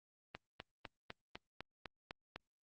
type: click train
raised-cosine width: 0.3 ms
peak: -28 dBFS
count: 9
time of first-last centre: 0.35-2.36 s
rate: 3.98 Hz
effects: Opus 24 kbps